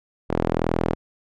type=tone with band-pass filter; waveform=sawtooth; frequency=41.18 Hz; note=E1; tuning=1 cent flat; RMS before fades=-23 dBFS; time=0.29-0.95 s; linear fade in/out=20 ms; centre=460 Hz; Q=0.79; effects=none